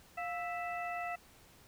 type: harmonic tone with a mistuned harmonic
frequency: 659.3 Hz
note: E5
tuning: in tune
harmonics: 1 / 2 / 3 / 4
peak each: -38 / -44 / -44 / -46 dBFS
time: 0.17-1.16 s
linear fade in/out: 10 ms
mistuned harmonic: 1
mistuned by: +110 cents
effects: pink hiss -61 dBFS RMS until 1.67 s